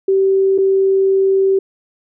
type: tone with dropouts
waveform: sine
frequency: 386.4 Hz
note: G4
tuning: 25 cents flat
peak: -10 dBFS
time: 0.08-1.59 s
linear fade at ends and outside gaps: 5 ms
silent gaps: 0.58-0.584 s
effects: none